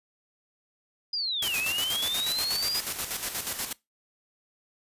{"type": "linear two-way sweep", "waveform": "sine", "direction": "down then up", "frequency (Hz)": [4978, 2470, 4978], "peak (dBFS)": -27, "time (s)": [1.13, 2.8], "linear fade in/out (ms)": 5, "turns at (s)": 1.57}
{"type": "noise with tremolo", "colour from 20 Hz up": "white", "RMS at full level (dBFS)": -30, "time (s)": [1.42, 3.73], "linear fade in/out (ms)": 5, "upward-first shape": "square", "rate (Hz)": 8.3, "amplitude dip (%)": 55}
{"effects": ["noise-tail reverb RT60 0.2 s tail -22 dB re dry", "resampled to 32000 Hz"]}